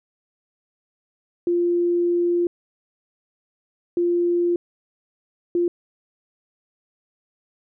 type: tone bursts at uneven times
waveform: sine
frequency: 347.8 Hz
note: F4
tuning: 7 cents flat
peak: -17 dBFS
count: 3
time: 1.47-2.47 / 3.97-4.56 / 5.55-5.68 s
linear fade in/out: 2 ms
effects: none